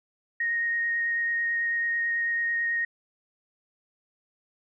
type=tone with vibrato; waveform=sine; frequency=1864.7 Hz; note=A#6; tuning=in tune; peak=-24 dBFS; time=0.4-2.85 s; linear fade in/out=5 ms; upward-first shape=sine; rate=9.1 Hz; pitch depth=9 cents each way; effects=none